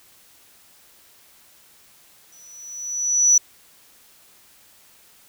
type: tone with exponential growth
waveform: sine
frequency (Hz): 5920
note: F#8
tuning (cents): 0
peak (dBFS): -8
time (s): 2.32-3.38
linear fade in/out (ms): 5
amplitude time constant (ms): 230
effects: tanh soft clip ceiling -8 dBFS + white hiss -53 dBFS RMS until 5.28 s